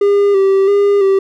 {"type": "tone with vibrato", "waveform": "triangle", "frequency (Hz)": 396.2, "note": "G4", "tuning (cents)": 18, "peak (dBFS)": -6, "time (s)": [0.01, 1.19], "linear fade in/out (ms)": 5, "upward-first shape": "square", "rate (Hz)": 1.5, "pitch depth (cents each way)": 34, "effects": []}